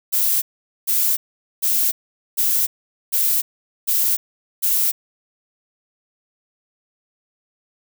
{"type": "noise bursts", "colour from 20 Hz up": "violet", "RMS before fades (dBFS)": -18, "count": 7, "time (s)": [0.12, 4.92], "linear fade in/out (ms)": 20, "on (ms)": 300, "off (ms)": 450, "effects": []}